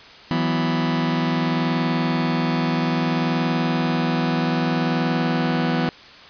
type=chord; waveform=sawtooth; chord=E suspended second; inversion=none; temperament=just; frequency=164.81 / 185.42 / 247.2 Hz; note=E3 / F#3 / B3; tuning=0 / +4 / +2 cents; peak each=-18 / -24 / -18 dBFS; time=0.31-5.89 s; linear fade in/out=0 ms; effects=white hiss -43 dBFS RMS until 6.29 s + resampled to 11025 Hz